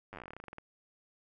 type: slowing click train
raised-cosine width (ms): 0.5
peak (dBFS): -30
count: 19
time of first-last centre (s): 0.13-0.584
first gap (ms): 9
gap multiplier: 1.11
effects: none